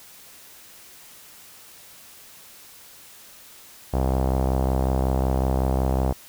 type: tone with low-pass filter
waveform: sawtooth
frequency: 65.41 Hz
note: C2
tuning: in tune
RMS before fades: -22 dBFS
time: 3.93-6.13 s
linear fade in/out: 10 ms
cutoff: 750 Hz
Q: 2.2
effects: white hiss -47 dBFS RMS until 6.28 s